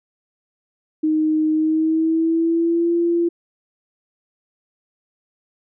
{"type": "tone with pitch glide", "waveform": "sine", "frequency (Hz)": [311.1, 341.2], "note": ["D#4", "F4"], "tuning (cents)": [0, -40], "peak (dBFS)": -15, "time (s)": [1.03, 3.29], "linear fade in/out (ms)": 10, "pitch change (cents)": 160, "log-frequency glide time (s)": [1.52, 2.93], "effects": []}